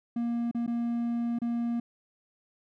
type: tone with dropouts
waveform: triangle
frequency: 235.6 Hz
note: A#3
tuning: 19 cents sharp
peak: -25 dBFS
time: 0.16-1.8 s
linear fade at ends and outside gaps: 5 ms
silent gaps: 0.513-0.547 / 0.665-0.676 / 1.388-1.417 s
effects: none